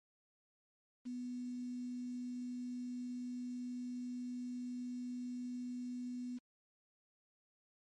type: tone with quantisation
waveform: sine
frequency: 246.9 Hz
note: B3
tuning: in tune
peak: -40 dBFS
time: 1.05-6.39 s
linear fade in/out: 20 ms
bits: 10
effects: low-pass 7000 Hz 12 dB/octave + MP3 48 kbps